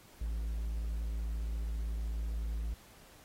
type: tone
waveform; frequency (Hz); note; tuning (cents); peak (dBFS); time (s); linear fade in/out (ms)
triangle; 55.3; A1; +9; -31; 0.21-2.74; 5
effects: pink hiss -59 dBFS RMS until 3.24 s + AAC 48 kbps